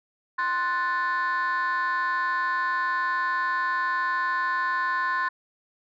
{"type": "chord", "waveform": "sine", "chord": "F# diminished", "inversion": "second", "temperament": "equal", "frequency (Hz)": [1046.5, 1480, 1760], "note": ["C6", "F#6", "A6"], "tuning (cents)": [0, 0, 0], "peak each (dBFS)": [-24, -28, -27], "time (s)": [0.38, 5.29], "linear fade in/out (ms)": 10, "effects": ["tanh soft clip ceiling -19 dBFS"]}